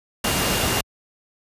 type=tone in noise; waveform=sine; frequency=2812 Hz; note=F7; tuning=11 cents sharp; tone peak=-31 dBFS; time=0.24-0.81 s; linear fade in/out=5 ms; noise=pink; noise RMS=-21 dBFS; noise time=0.24-0.81 s; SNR=-13 dB; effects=high-pass 60 Hz 12 dB/octave + resampled to 32000 Hz